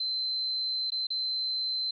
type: tone with dropouts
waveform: sine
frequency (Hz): 4082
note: C8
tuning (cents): -44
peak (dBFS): -28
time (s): 0-1.91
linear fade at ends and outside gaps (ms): 5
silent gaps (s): 0.904-0.919 / 1.07-1.103
effects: none